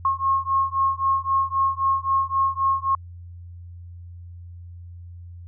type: beating tone pair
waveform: sine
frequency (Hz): 1080 / 1083.8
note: C#6 / C#6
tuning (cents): -45 / -39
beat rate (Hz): 3.8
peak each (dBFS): -22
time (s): 0.05-2.95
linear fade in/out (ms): 2
effects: added 87 Hz sine -37 dBFS peak until 5.47 s